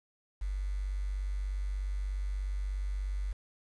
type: tone with quantisation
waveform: sine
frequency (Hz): 48.38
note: G1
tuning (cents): -22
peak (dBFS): -31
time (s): 0.41-3.33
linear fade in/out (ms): 10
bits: 9
effects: resampled to 24000 Hz